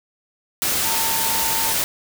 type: tone in noise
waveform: sine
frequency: 903 Hz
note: A5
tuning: 45 cents sharp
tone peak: -27 dBFS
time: 0.85-1.72 s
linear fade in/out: 0 ms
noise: white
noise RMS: -21 dBFS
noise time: 0.62-1.84 s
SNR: -9 dB
effects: none